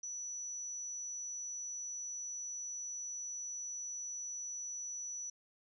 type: tone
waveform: sine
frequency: 5920 Hz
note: F#8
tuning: in tune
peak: -40 dBFS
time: 0.03-5.3 s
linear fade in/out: 5 ms
effects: none